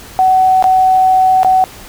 sine tone with dropouts, 751 Hz, F#5, 26 cents sharp, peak -6 dBFS, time 0.19-1.64 s, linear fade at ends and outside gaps 0 ms, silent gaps 0.625-0.641 / 1.432-1.447 s, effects pink hiss -34 dBFS RMS until 1.88 s

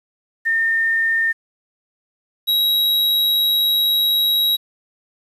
sine / square tone pair in turn, 1816 / 3848 Hz, A#6 / B7, -46 / -46 cents, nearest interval octave + minor second, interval 1300 cents, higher second, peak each -15 dBFS, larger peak neither, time 0.45-1.33 / 2.47-4.57 s, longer second, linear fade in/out 20 ms, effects resampled to 32000 Hz + 8-bit

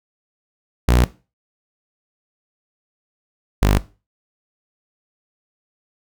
sawtooth tone pair in turn, 60.5 / 49.99 Hz, B1 / G1, -35 / +35 cents, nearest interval minor third, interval 330 cents, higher first, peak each -8 dBFS, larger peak neither, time 0.88-1.04 / 3.62-3.78 s, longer neither, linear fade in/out 0 ms, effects noise-tail reverb RT60 0.3 s tail -17 dB re dry

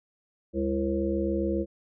harmonic tone with a mistuned harmonic, 67.4 Hz, C#2, 48 cents flat, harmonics 1 / 3 / 5 / 7 / 8, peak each -33 / -31 / -28 / -34 / -33 dBFS, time 0.53-1.66 s, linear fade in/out 50 ms, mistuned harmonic 1, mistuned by +140 cents, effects none

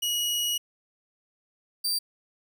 sawtooth tone pair in turn, 2906 / 4679 Hz, F#7 / D8, -32 / -7 cents, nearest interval minor sixth, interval 825 cents, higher second, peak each -22 dBFS, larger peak neither, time 0.02-0.58 / 1.84-1.99 s, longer first, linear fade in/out 10 ms, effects none

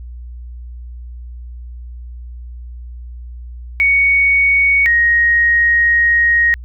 sine tone pair in turn, 2231 / 1876 Hz, C#7 / A#6, +11 / +11 cents, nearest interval minor third, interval 300 cents, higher first, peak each -9 dBFS, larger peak neither, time 3.8-4.86 / 4.86-6.54 s, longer second, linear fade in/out 0 ms, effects added 60 Hz sine -28 dBFS peak until 6.64 s

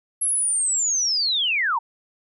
sine linear sweep, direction down, 11175 to 848 Hz, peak -19 dBFS, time 0.21-1.79 s, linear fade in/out 10 ms, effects none

